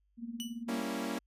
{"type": "tone with tremolo", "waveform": "sine", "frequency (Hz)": 233.1, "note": "A#3", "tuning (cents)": 0, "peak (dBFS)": -35, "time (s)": [0.17, 0.82], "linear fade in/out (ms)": 50, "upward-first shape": "sine", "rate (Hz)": 18, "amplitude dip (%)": 75}
{"type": "tone with exponential decay", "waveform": "sawtooth", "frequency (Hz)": 2960, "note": "F#7", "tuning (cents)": 0, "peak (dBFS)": -33, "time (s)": [0.4, 0.63], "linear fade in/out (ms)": 0, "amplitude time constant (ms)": 50}
{"type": "chord", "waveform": "sawtooth", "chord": "G diminished seventh", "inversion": "none", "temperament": "equal", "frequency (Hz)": [196, 233.1, 277.2, 329.6], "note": ["G3", "Bb3", "Db4", "Fb4"], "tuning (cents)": [0, 0, 0, 0], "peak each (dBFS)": [-38, -34, -35, -38], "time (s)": [0.68, 1.19], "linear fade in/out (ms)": 10}
{"effects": ["added 50 Hz sine -70 dBFS peak until 1.26 s", "resampled to 32000 Hz"]}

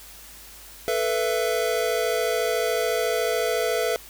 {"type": "chord", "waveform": "square", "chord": "A suspended second", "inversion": "none", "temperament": "equal with one note detuned", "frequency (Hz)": [440, 493.9, 667.7], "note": ["A4", "B4", "E5"], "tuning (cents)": [0, 0, 22], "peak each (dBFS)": -27, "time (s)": [0.88, 3.96], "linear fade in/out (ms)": 0, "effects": ["added 50 Hz sine -51 dBFS peak until 4.09 s", "white hiss -45 dBFS RMS until 4.09 s"]}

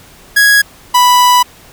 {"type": "tone pair in turn", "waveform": "45% pulse", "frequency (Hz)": [1661.2, 987.8], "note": ["G#6", "B5"], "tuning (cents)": [0, 0], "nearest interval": "major sixth", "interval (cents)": 900, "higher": "first", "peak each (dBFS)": -5, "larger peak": "neither", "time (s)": [[0.36, 0.62], [0.94, 1.43]], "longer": "second", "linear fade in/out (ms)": 10, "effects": ["pink hiss -40 dBFS RMS until 1.72 s"]}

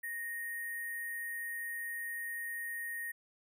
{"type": "tone with sample-and-hold", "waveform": "sine", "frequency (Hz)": 1864.7, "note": "A#6", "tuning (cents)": 0, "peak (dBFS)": -37, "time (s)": [0.03, 3.12], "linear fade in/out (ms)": 10, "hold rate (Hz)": 11025, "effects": []}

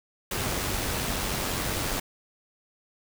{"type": "noise with amplitude modulation", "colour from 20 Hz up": "pink", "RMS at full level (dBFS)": -28, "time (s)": [0.31, 2], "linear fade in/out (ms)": 5, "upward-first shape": "sine", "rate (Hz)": 94.7, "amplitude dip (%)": 30, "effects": []}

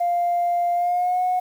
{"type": "tone with pitch glide", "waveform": "sine", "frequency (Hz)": [698.5, 730.7], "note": ["F5", "F#5"], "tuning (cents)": [0, -22], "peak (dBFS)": -17, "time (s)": [0, 1.4], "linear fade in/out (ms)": 10, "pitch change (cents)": 78, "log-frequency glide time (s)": [0.74, 1.22], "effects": ["tanh soft clip ceiling -15 dBFS", "8-bit"]}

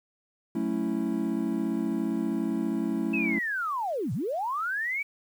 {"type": "chord", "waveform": "triangle", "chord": "F# minor seventh", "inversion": "none", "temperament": "equal", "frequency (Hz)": [185, 220, 277.2, 329.6], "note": ["F#3", "A3", "C#4", "E4"], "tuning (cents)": [0, 0, 0, 0], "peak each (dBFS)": [-33, -28, -30, -29], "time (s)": [0.55, 3.39], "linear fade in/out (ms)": 5}
{"type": "linear two-way sweep", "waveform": "sine", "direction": "down then up", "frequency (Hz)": [2637, 102.2, 2317], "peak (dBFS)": -27, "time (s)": [3.13, 5.03], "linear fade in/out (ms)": 10, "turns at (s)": 4.13}
{"effects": ["9-bit"]}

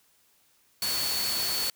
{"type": "tone in noise", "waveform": "sine", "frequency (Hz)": 4435, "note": "C#8", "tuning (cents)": 0, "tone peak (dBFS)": -29, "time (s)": [0.82, 1.7], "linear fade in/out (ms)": 2, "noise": "white", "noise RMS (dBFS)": -31, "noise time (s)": [0.82, 1.7], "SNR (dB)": -1, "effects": ["white hiss -65 dBFS RMS until 1.75 s"]}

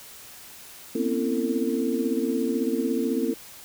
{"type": "tone cluster", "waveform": "sine", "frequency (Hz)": [236.8, 254.7, 270.9, 333.1, 450.4], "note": ["A#3", "C4", "C#4", "E4", "A4"], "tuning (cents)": [27, -46, -40, 18, 40], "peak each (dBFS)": -29, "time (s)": [0.95, 3.34], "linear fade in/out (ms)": 5, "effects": ["white hiss -45 dBFS RMS until 3.64 s"]}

